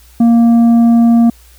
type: tone with tanh clipping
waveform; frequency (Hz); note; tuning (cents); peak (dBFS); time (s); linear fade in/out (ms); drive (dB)
triangle; 233.1; A#3; 0; -6; 0.2-1.3; 5; 10
effects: added 60 Hz sine -41 dBFS peak until 1.58 s + white hiss -46 dBFS RMS until 1.58 s